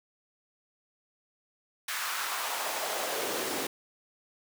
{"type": "noise with high-pass filter sweep", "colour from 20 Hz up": "pink", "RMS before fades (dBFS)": -33, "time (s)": [1.88, 3.67], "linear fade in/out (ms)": 5, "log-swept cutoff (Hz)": [1500, 310], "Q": 1.8, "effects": []}